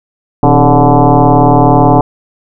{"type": "tone with frequency modulation", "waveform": "sine", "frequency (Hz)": 303.2, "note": "D#4", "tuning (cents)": -45, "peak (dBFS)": -3, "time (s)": [0.43, 2.01], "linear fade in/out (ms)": 2, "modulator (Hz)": 142, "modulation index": 4.5, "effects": []}